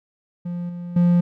triangle tone with level steps, 174.8 Hz, F3, 2 cents sharp, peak -23 / -27 / -11 dBFS, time 0.45-1.21 s, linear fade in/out 10 ms, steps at 0.69 / 0.96 s, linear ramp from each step 5 ms, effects none

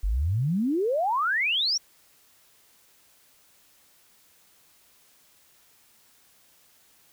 sine exponential sweep, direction up, 43.65 to 5810 Hz, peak -22 dBFS, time 0.03-1.78 s, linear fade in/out 10 ms, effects white hiss -60 dBFS RMS until 7.12 s

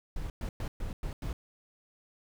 brown noise bursts at uneven times, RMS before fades -35 dBFS, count 6, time 0.16-0.3 / 0.41-0.49 / 0.6-0.68 / 0.8-0.93 / 1.03-1.13 / 1.22-1.33 s, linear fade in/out 2 ms, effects none

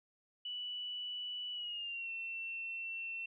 sine tone with pitch glide, 2960 to 2699 Hz, F#7 to E7, 0 to +40 cents, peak -39 dBFS, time 0.45-3.26 s, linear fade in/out 5 ms, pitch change -160 cents, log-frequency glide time 1.52-2.11 s, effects none

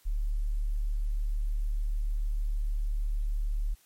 sine tone, 36.71 Hz, D1, in tune, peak -26 dBFS, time 0.05-3.75 s, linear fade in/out 20 ms, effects white hiss -63 dBFS RMS until 3.85 s + MP3 64 kbps

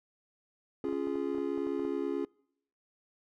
triangle chord, Db major, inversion none, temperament just, 277.2 / 346.5 / 415.8 Hz, Db4 / F4 / Ab4, 0 / -14 / +2 cents, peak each -33 dBFS, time 0.84-2.25 s, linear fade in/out 2 ms
clicks, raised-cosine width 1 ms, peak -34 dBFS, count 11, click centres 0.847 / 0.887 / 0.928 / 1.073 / 1.156 / 1.349 / 1.382 / 1.578 / 1.669 / 1.796 / 1.851 s
effects noise-tail reverb RT60 0.7 s tail -26 dB re dry

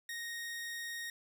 sawtooth tone, 1864.7 Hz, A#6, in tune, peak -36 dBFS, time 0.09-1.1 s, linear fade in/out 2 ms, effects none

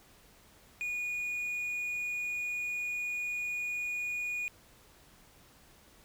triangle tone, 2452 Hz, D#7, 26 cents flat, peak -31 dBFS, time 0.81-4.48 s, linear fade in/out 0 ms, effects pink hiss -60 dBFS RMS until 6.04 s

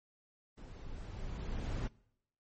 brown noise with level ramp, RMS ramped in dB -49 to -35 dBFS, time 0.57-1.88 s, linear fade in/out 10 ms, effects noise-tail reverb RT60 0.8 s tail -24 dB re dry + MP3 32 kbps

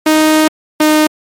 sawtooth tone pair in turn, 311.1 / 307.2 Hz, D#4 / D#4, 0 / -22 cents, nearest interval unison, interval 22 cents, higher first, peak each -3 dBFS, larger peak neither, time 0.06-0.48 / 0.8-1.07 s, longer first, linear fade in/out 5 ms, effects MP3 64 kbps

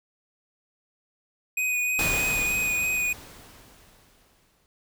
square tone with vibrato, 2489 Hz, D#7, in tune, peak -24 dBFS, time 1.57-3.13 s, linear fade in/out 5 ms, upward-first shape sine, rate 3.2 Hz, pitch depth 15 cents each way
pink noise with exponential decay, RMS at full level -27 dBFS, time 1.99-4.66 s, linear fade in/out 0 ms, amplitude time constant 580 ms
effects none

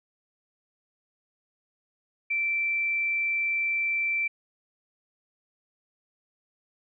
sine tone, 2339 Hz, D7, 8 cents flat, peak -24 dBFS, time 2.3-4.28 s, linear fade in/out 10 ms, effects none

